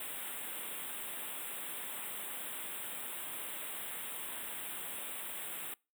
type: band-stop noise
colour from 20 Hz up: white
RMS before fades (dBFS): -42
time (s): 0-5.74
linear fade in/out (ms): 2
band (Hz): 3700 to 7900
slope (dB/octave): 96
effects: noise-tail reverb RT60 0.3 s tail -26 dB re dry + high-pass 200 Hz 12 dB/octave